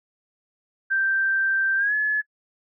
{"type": "tone with pitch glide", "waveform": "sine", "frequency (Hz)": [1568, 1709.9], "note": ["G6", "A6"], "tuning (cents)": [0, -50], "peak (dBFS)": -19, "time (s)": [0.9, 2.22], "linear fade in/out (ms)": 20, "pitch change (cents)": 150, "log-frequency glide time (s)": [1.77, 1.94], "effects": ["noise-tail reverb RT60 0.1 s tail -25 dB re dry"]}